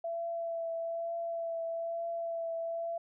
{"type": "tone with vibrato", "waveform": "sine", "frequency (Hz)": 669, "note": "E5", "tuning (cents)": 25, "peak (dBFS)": -33, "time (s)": [0.04, 2.98], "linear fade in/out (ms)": 5, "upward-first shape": "triangle", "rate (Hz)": 1.1, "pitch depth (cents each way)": 19, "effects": []}